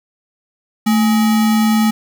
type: tone with sample-and-hold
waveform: sine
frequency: 220 Hz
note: A3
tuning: in tune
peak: -10 dBFS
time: 0.86-1.91 s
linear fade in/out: 10 ms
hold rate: 1050 Hz
effects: none